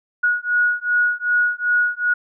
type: beating tone pair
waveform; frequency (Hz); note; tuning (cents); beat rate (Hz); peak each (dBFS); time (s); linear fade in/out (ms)
sine; 1453 / 1455.6; F#6 / F#6; -32 / -29; 2.6; -19; 0.23-2.14; 10
effects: none